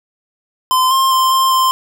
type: tone with pitch steps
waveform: square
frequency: 1029 / 1060 / 1045 / 1053 / 1044 Hz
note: C6 / C6 / C6 / C6 / C6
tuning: -29 / +22 / -2 / +11 / -4 cents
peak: -11 dBFS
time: 0.71-1.71 s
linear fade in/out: 0 ms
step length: 200 ms
effects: none